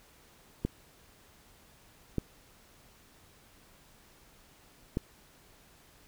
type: clicks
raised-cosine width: 3 ms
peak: -16 dBFS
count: 3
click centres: 0.65 / 2.183 / 4.971 s
effects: pink hiss -60 dBFS RMS until 6.07 s